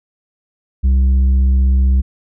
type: tone with tanh clipping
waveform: sine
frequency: 65.41 Hz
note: C2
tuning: in tune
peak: -10 dBFS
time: 0.83-2.02 s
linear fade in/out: 20 ms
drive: 5 dB
effects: none